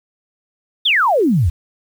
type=exponential sweep; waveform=sine; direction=down; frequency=3729 to 72 Hz; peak=-11 dBFS; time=0.85-1.5 s; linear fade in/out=10 ms; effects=7-bit

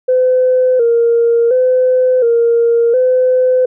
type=tone with vibrato; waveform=sine; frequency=487.5 Hz; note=B4; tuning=23 cents flat; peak=-7 dBFS; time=0.08-3.66 s; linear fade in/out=10 ms; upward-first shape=square; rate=0.7 Hz; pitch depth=75 cents each way; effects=tanh soft clip ceiling -3 dBFS

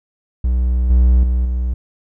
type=tone with level steps; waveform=triangle; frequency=61.74 Hz; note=B1; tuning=in tune; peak=-11 / -6 / -11 / -14 dBFS; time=0.44-1.74 s; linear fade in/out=5 ms; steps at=0.9 / 1.23 / 1.45 s; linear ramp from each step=2 ms; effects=none

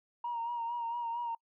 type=tone with vibrato; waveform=sine; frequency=940 Hz; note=A#5; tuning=14 cents sharp; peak=-32 dBFS; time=0.24-1.35 s; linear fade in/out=5 ms; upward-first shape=sine; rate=4.4 Hz; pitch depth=39 cents each way; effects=noise-tail reverb RT60 0.1 s tail -26 dB re dry + tanh soft clip ceiling -29 dBFS

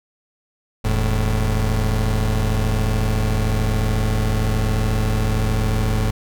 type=tone pair together; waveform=35% pulse; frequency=41.07 / 109.5 Hz; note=E1 / A2; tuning=-6 / -8 cents; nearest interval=octave + perfect fourth; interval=1698 cents; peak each=-18 dBFS; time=0.84-6.11 s; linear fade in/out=10 ms; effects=none

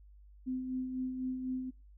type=tone with tremolo; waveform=sine; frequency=256.9 Hz; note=C4; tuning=32 cents flat; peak=-32 dBFS; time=0.46-1.71 s; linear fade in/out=20 ms; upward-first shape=sine; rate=4 Hz; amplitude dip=45%; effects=noise-tail reverb RT60 0.3 s tail -23 dB re dry + added 50 Hz sine -54 dBFS peak until 1.97 s

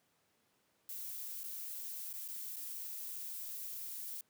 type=noise with dropouts; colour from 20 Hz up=violet; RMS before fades=-44 dBFS; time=0.89-4.21 s; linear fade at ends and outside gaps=2 ms; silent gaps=1.434-1.439 / 2.13-2.137 / 2.279-2.285 / 2.56-2.565 s; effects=pink hiss -75 dBFS RMS until 4.29 s + high-pass 150 Hz 12 dB/octave

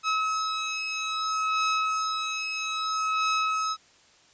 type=beating tone pair; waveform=sawtooth; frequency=1285 / 1285.61 Hz; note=E6 / E6; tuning=-45 / -44 cents; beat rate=0.61 Hz; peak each=-24 / -26 dBFS; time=0.03-3.77 s; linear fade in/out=50 ms; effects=white hiss -58 dBFS RMS until 4.33 s + resampled to 16000 Hz

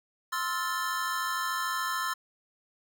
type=chord; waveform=square; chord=F major seventh; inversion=second; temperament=equal with one note detuned; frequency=1046.5 / 1303.4 / 1396.9 / 1760 Hz; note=C6 / E6 / F6 / A6; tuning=0 / -20 / 0 / 0 cents; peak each=-34 / -35 / -38 / -36 dBFS; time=0.32-2.14 s; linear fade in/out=10 ms; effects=11-bit

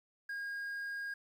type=tone with quantisation; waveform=triangle; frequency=1627 Hz; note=G#6; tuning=36 cents flat; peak=-36 dBFS; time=0.29-1.14 s; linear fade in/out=5 ms; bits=11; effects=none

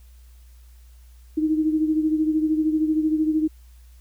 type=beating tone pair; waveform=sine; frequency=310 / 323 Hz; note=D#4 / E4; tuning=-6 / -35 cents; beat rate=13 Hz; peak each=-19 / -26 dBFS; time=1.37-3.48 s; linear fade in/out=10 ms; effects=added 60 Hz sine -45 dBFS peak until 4 s + white hiss -61 dBFS RMS until 4 s

